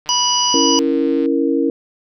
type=click train; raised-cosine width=0.3 ms; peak=-23 dBFS; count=182; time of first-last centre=0.06-1.259 s; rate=151 Hz
type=harmonic tone; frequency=980 Hz; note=B5; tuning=14 cents flat; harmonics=1 / 3 / 5 / 6; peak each=-19 / -19 / -19 / -19 dBFS; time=0.09-0.79 s; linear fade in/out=0 ms
type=chord; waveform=sine; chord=A# diminished; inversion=first; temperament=equal; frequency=277.2 / 329.6 / 466.2 Hz; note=C#4 / E4 / A#4; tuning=0 / 0 / 0 cents; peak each=-17 / -18 / -19 dBFS; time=0.54-1.7 s; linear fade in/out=2 ms
effects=none